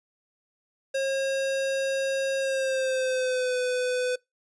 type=tone with pitch glide; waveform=square; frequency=540 to 500.9 Hz; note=C#5 to B4; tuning=-45 to +24 cents; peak=-25 dBFS; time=0.94-4.16 s; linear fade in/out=10 ms; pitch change=-131 cents; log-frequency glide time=2.4-3.57 s; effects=noise-tail reverb RT60 0.2 s tail -25 dB re dry + resampled to 22050 Hz